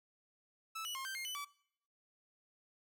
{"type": "tone with pitch steps", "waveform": "sawtooth", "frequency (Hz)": [1311, 2943, 1068, 1563, 2128, 2997, 1150], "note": ["E6", "F#7", "C6", "G6", "C7", "F#7", "D6"], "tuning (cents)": [-10, -10, 35, -6, 29, 22, -37], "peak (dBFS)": -37, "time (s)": [0.75, 1.45], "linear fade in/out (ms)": 10, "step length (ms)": 100, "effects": ["noise-tail reverb RT60 0.7 s tail -23 dB re dry"]}